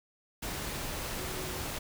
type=tone in noise; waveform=sine; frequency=370 Hz; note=F#4; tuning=in tune; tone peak=-43 dBFS; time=1.18-1.6 s; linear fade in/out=10 ms; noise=pink; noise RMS=-37 dBFS; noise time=0.42-1.79 s; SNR=-9 dB; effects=none